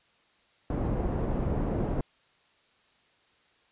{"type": "low-pass noise", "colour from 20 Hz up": "pink", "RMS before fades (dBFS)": -29, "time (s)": [0.7, 2.01], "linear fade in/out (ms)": 2, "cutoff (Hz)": 590, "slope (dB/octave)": 12, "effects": ["white hiss -65 dBFS RMS until 3.71 s", "resampled to 8000 Hz"]}